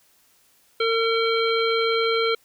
harmonic tone, 454.5 Hz, A#4, 44 cents flat, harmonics 1 / 3 / 5 / 7 / 9, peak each -21 / -26 / -28 / -29 / -31 dBFS, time 0.8-2.35 s, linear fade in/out 5 ms, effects white hiss -60 dBFS RMS until 2.44 s

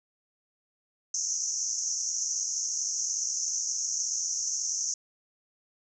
white band-pass noise, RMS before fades -31 dBFS, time 1.14-4.94 s, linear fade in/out 2 ms, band 5700 to 6600 Hz, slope 96 dB/octave, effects none

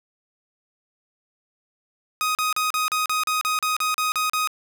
sawtooth tone bursts, 1252 Hz, D#6, 10 cents sharp, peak -17 dBFS, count 13, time 2.21-4.474 s, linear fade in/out 0 ms, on 140 ms, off 37 ms, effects none

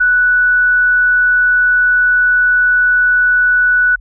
sine tone, 1480 Hz, F#6, in tune, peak -8 dBFS, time 0-3.96 s, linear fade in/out 10 ms, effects added 43 Hz sine -34 dBFS peak until 4 s

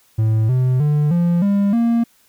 triangle tone with pitch steps, 110 / 127.83 / 148.54 / 172.61 / 200.6 / 233.1 Hz, A2 / C3 / D3 / F3 / G3 / A#3, 0 / -40 / +20 / -20 / +40 / 0 cents, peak -11 dBFS, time 0.18-2.04 s, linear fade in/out 10 ms, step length 310 ms, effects white hiss -56 dBFS RMS until 2.28 s

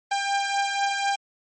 sawtooth beating tone pair, 796 / 800.1 Hz, G5 / G5, +26 / +35 cents, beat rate 4.1 Hz, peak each -20 / -25 dBFS, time 0.11-1.16 s, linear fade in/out 10 ms, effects MP3 32 kbps

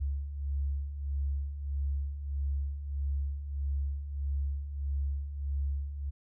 sine beating tone pair, 68.8 / 70.4 Hz, C#2 / C#2, -12 / +27 cents, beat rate 1.6 Hz, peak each -38 / -31 dBFS, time 0-6.11 s, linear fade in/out 20 ms, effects none

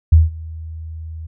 sine tone with ADSR envelope, 80.3 Hz, E2, 45 cents flat, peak -3 dBFS, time 0.12-1.27 s, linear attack 8 ms, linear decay 170 ms, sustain -24 dB, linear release 11 ms, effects none

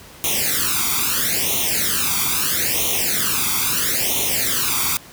white noise with flanger, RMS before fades -20 dBFS, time 0.24-4.97 s, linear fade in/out 0 ms, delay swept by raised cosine 0.31 to 0.87 ms, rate 0.76 Hz, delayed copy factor +1, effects pink hiss -42 dBFS RMS until 5.12 s + high-pass 60 Hz 12 dB/octave

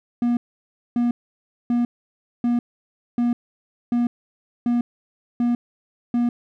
triangle tone bursts, 239.7 Hz, A#3, 48 cents sharp, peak -15 dBFS, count 9, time 0.22-6.29 s, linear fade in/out 2 ms, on 150 ms, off 590 ms, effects none

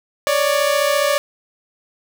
sawtooth tone pair together, 560 / 594.6 Hz, C#5 / D5, +18 / +21 cents, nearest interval minor second, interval 103 cents, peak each -14 dBFS, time 0.27-1.18 s, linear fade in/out 0 ms, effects none

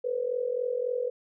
sine tone with amplitude modulation, 493.9 Hz, B4, in tune, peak -23 dBFS, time 0.04-1.1 s, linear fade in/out 10 ms, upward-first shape sine, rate 43.7 Hz, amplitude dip 80%, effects none

